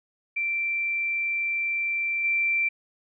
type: tone with level steps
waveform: sine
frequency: 2349 Hz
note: D7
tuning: in tune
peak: -24 / -21 dBFS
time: 0.36-2.69 s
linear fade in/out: 10 ms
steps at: 2.24 s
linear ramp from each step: 5 ms
effects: none